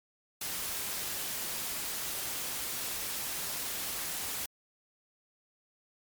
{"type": "noise", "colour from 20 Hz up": "white", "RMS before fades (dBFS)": -36, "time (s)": [0.41, 4.46], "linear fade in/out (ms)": 5, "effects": ["MP3 96 kbps"]}